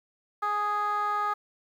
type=tone with band-pass filter; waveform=15% pulse; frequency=415.3 Hz; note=G#4; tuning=in tune; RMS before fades=-28 dBFS; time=0.42-1.34 s; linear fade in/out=10 ms; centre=1100 Hz; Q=6.3; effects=10-bit